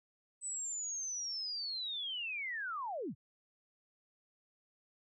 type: linear sweep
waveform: sine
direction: down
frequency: 8090 to 86.5 Hz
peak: -37 dBFS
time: 0.41-3.15 s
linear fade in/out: 50 ms
effects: none